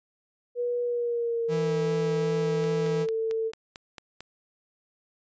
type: tone with pitch glide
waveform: sine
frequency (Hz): 484.4 to 446.8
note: B4 to A4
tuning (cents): -34 to +27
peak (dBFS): -25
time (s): 0.55-3.52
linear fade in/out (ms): 50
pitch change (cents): -139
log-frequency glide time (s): 0.83-1.86
type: tone with vibrato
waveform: 45% pulse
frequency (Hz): 163.5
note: E3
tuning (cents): -14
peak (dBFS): -28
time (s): 1.48-3.07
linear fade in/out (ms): 50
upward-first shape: sine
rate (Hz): 2.6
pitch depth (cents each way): 10
type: click train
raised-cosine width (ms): 0.2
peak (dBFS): -23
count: 8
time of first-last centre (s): 2.64-4.206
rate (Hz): 4.47
effects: resampled to 16000 Hz